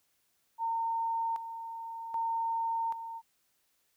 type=tone with tremolo; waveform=sine; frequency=913 Hz; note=A#5; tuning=36 cents flat; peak=-29 dBFS; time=0.58-3.22 s; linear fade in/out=50 ms; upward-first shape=square; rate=0.64 Hz; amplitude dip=65%; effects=white hiss -74 dBFS RMS until 3.96 s